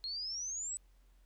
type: exponential sweep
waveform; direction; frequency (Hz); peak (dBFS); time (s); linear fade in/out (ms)
sine; up; 4186 to 8040; -37; 0.04-0.77; 0
effects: added 44 Hz sine -61 dBFS peak until 1.25 s + pink hiss -75 dBFS RMS until 1.25 s